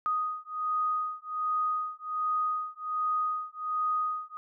sine beating tone pair, 1244.5 / 1245.8 Hz, D#6 / D#6, 0 / +2 cents, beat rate 1.3 Hz, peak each -31 dBFS, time 0.06-4.37 s, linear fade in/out 0 ms, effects none

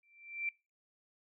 sine tone with exponential growth, 2349 Hz, D7, in tune, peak -31 dBFS, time 0.03-0.49 s, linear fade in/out 2 ms, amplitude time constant 100 ms, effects noise-tail reverb RT60 0.3 s tail -24 dB re dry

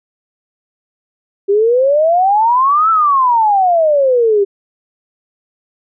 sine exponential two-way sweep, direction up then down, 390 to 1340 to 390 Hz, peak -8 dBFS, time 1.48-4.45 s, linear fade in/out 20 ms, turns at 2.9 s, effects none

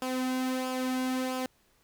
sawtooth tone with flanger, 257 Hz, C4, 31 cents flat, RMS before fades -31 dBFS, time 0.02-1.46 s, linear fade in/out 2 ms, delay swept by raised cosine 0.49 to 2.29 ms, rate 1.5 Hz, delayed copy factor -0.55, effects pink hiss -67 dBFS RMS until 1.83 s

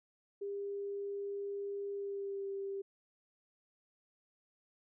sine tone with pitch glide, 401.3 to 393.7 Hz, G4 to G4, +41 to +8 cents, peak -37 dBFS, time 0.41-2.82 s, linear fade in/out 10 ms, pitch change -33 cents, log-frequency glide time 1.93-2.48 s, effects none

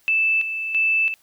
sine tone with tremolo, 2637 Hz, E7, in tune, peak -16 dBFS, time 0.08-1.14 s, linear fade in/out 0 ms, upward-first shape square, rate 1.5 Hz, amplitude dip 60%, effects white hiss -59 dBFS RMS until 1.22 s

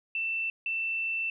sine tone bursts at uneven times, 2673 Hz, E7, 23 cents sharp, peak -28 dBFS, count 2, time 0.15-0.5 / 0.66-1.3 s, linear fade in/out 2 ms, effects none

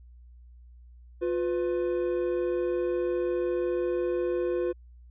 triangle tone pair together, 354.4 / 500 Hz, F4 / B4, +25 / +21 cents, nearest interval tritone, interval 596 cents, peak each -25 / -28 dBFS, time 1.21-4.73 s, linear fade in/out 20 ms, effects added 60 Hz sine -48 dBFS peak until 5.1 s + resampled to 8000 Hz

